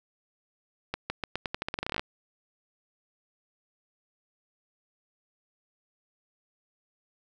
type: accelerating click train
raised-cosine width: 0.3 ms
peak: -14 dBFS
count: 18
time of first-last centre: 0.94-1.995 s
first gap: 160 ms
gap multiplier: 0.86
effects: none